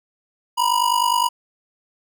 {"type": "ring-modulated tone", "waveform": "square", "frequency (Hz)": 970, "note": "B5", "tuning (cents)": -31, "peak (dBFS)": -14, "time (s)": [0.57, 1.29], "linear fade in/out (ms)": 20, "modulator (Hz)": 24.9, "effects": []}